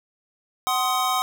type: chord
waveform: square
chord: C diminished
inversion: second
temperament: just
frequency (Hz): 753.5 / 1046.5 / 1255.8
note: Gb5 / C6 / Eb6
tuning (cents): +31 / 0 / +16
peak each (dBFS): -26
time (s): 0.67-1.22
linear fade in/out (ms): 0
effects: none